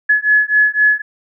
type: beating tone pair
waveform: sine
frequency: 1700 / 1703.9 Hz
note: G#6 / G#6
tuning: +40 / +44 cents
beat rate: 3.9 Hz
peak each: -13 dBFS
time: 0.09-1.02 s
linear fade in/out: 10 ms
effects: none